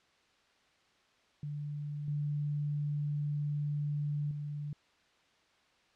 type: tone with level steps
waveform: sine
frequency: 146.83 Hz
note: D3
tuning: in tune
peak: -36 / -31 / -36 dBFS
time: 1.43-4.73 s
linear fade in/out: 2 ms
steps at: 2.08 / 4.31 s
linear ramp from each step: 2 ms
effects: white hiss -68 dBFS RMS until 5.95 s + low-pass 4000 Hz 12 dB/octave